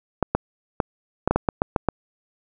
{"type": "clicks", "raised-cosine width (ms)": 1, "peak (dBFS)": -4, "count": 10, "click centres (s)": [0.227, 0.35, 0.802, 1.276, 1.31, 1.36, 1.488, 1.619, 1.762, 1.887], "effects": []}